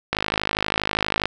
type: click train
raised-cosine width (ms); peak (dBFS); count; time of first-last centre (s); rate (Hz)
0.3; -4; 60; 0.13-1.256; 52.4
effects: none